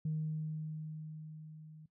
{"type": "tone with level ramp", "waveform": "sine", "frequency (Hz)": 155.56, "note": "D#3", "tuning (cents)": 0, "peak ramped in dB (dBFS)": [-31, -51], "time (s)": [0.05, 1.86], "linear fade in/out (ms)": 5, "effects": ["noise-tail reverb RT60 0.1 s tail -18 dB re dry", "tanh soft clip ceiling -28 dBFS"]}